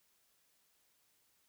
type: silence
effects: white hiss -74 dBFS RMS until 1.48 s